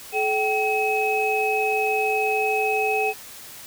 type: tone cluster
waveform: sine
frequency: 429.1 / 771 / 2559 Hz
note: A4 / G5 / D#7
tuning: -43 / -29 / +48 cents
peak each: -24 dBFS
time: 0.12-3.14 s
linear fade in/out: 50 ms
effects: white hiss -41 dBFS RMS until 3.66 s